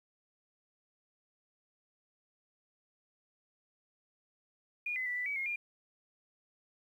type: tone with pitch steps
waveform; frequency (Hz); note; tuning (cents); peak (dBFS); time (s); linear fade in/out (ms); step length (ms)
sine; 2437 / 2030 / 1968 / 1982 / 2276 / 2147 / 2407; D#7 / B6 / B6 / B6 / C#7 / C7 / D7; -37 / +47 / -7 / +6 / +45 / +44 / +42; -33; 4.86-5.56; 5; 100
effects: 11-bit